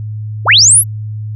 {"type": "linear sweep", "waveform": "sine", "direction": "up", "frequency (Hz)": [231.4, 11840], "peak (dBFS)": -3, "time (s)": [0.45, 0.84], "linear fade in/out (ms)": 50, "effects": ["added 107 Hz sine -19 dBFS peak until 1.35 s"]}